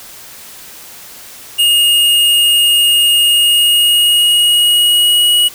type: tone with pitch glide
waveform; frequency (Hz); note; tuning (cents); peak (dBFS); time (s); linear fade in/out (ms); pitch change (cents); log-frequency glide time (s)
square; 2852 to 2910; F7 to F#7; +36 to -29; -8; 1.58-5.49; 20; +35; 3.21-5.37
effects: white hiss -34 dBFS RMS until 5.54 s